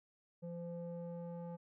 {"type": "tone with low-pass filter sweep", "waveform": "square", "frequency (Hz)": 171.3, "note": "F3", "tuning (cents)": -33, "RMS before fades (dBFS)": -45, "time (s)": [0.42, 1.57], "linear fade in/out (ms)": 20, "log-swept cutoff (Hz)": [460, 730], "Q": 2.9, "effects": []}